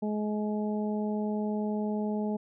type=harmonic tone; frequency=211.3 Hz; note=G#3; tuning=30 cents sharp; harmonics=1 / 2 / 3 / 4; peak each=-29 / -35 / -39 / -41 dBFS; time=0.02-2.37 s; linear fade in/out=10 ms; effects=none